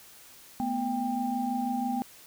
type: tone cluster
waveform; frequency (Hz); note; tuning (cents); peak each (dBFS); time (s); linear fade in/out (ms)
sine; 220.9 / 247 / 793; A3 / B3 / G5; +7 / 0 / +20; -35 / -30 / -31; 0.6-2.02; 0
effects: white hiss -52 dBFS RMS until 2.26 s